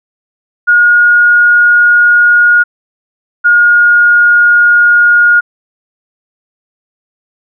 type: tone pair in turn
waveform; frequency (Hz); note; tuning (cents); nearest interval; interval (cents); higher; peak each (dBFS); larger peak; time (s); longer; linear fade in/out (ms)
sine; 1436 / 1430; F6 / F6; +48 / +41; unison; 7; first; -3; neither; 0.67-2.64 / 3.44-5.41; neither; 20
effects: none